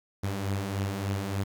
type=beating tone pair; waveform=sawtooth; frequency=95.9 / 99.3 Hz; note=G2 / G2; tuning=-37 / +23 cents; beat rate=3.4 Hz; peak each=-31 / -26 dBFS; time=0.23-1.44 s; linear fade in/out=10 ms; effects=10-bit